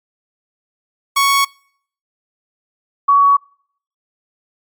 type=tone pair in turn; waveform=sawtooth / sine; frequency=1111 / 1125.9 Hz; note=C#6 / C#6; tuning=+4 / +27 cents; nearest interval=unison; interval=23 cents; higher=second; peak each=-7 dBFS; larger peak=neither; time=1.16-1.45 / 3.08-3.37 s; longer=neither; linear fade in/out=10 ms; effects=noise-tail reverb RT60 0.6 s tail -26 dB re dry + MP3 96 kbps